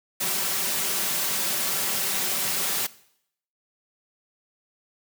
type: noise with comb filter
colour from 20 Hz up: white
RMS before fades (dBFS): -26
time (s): 0.2-2.87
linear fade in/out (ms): 10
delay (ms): 5.2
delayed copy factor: +0.5
effects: noise-tail reverb RT60 0.7 s tail -19 dB re dry + high-pass 100 Hz 12 dB/octave